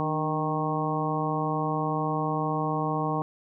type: harmonic tone with a mistuned harmonic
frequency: 155.56 Hz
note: D#3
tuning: in tune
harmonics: 1 / 2 / 3 / 4 / 5 / 6 / 7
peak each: -30 / -32 / -34 / -36 / -32 / -35 / -32 dBFS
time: 0-3.22 s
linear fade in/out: 0 ms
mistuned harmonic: 2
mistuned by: -52 cents
effects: none